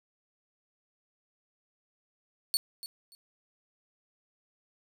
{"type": "tone with echo", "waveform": "sawtooth", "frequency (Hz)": 4433, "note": "C#8", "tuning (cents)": -1, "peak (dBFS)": -22, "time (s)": [2.54, 2.57], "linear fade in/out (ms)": 0, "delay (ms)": 290, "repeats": 2, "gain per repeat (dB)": -14, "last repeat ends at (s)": 3.15, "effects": []}